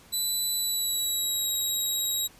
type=tone with pitch glide; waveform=15% pulse; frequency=3976 to 3829 Hz; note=B7 to A#7; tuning=+11 to +46 cents; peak=-19 dBFS; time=0.12-2.28 s; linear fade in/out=20 ms; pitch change=-65 cents; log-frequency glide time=0.55-1.47 s; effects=pink hiss -54 dBFS RMS until 2.39 s + resampled to 32000 Hz